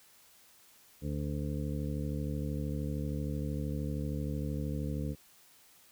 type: harmonic tone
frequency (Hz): 73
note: D2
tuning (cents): -10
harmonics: 1 / 2 / 3 / 4 / 6 / 7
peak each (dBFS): -37 / -36 / -40 / -41 / -46 / -46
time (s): 1.01-5.16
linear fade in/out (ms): 50
effects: white hiss -61 dBFS RMS until 5.91 s